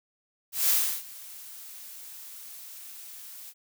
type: noise with ADSR envelope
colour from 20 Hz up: blue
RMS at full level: -22 dBFS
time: 0.52-3.54 s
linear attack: 170 ms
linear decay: 330 ms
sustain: -22 dB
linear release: 52 ms
effects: none